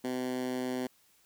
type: tone with high-pass filter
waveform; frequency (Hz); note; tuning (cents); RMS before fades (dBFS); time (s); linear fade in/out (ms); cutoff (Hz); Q
10% pulse; 127.1; C3; -50; -34; 0.04-0.87; 5; 260; 2.6
effects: white hiss -66 dBFS RMS until 1.25 s